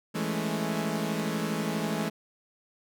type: chord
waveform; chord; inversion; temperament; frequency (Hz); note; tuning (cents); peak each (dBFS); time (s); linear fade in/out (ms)
sawtooth; A major seventh; second; equal; 164.81 / 207.7 / 220 / 277.2; E3 / G#3 / A3 / C#4; 0 / 0 / 0 / 0; -29 / -29 / -29 / -34; 0.14-2.1; 20
effects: none